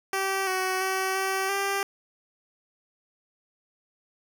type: tone with pitch steps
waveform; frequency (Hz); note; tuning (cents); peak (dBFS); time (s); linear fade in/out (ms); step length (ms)
10% pulse; 386.8 / 374.3 / 379.9 / 383.8 / 395.4; G4 / F#4 / F#4 / G4 / G4; -23 / +20 / +46 / -37 / +15; -17; 0.13-1.83; 2; 340
effects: none